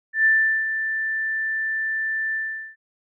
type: tone with ADSR envelope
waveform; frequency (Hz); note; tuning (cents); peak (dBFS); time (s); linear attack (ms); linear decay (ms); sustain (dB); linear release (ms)
sine; 1770; A6; +10; -13; 0.13-2.76; 120; 400; -9; 420
effects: none